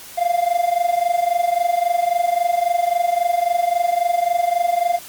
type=tone with amplitude modulation; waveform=triangle; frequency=697 Hz; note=F5; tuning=4 cents flat; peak=-10 dBFS; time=0.17-4.99 s; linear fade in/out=20 ms; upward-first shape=sine; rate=23.7 Hz; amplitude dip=80%; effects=white hiss -38 dBFS RMS until 5.08 s + MP3 96 kbps